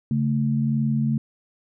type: tone pair together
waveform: sine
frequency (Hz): 139.66 / 221.7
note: C#3 / A3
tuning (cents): +13 / +13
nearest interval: minor sixth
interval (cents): 800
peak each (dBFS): -22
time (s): 0.11-1.18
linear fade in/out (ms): 2
effects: none